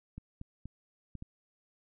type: clicks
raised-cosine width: 5 ms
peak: -30 dBFS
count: 5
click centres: 0.18 / 0.414 / 0.656 / 1.153 / 1.224 s
effects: none